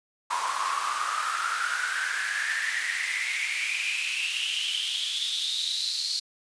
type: noise with high-pass filter sweep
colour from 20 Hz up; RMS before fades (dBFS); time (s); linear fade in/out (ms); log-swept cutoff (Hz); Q
pink; -29; 0.3-6.2; 10; 1000 to 4400; 9.1
effects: resampled to 22050 Hz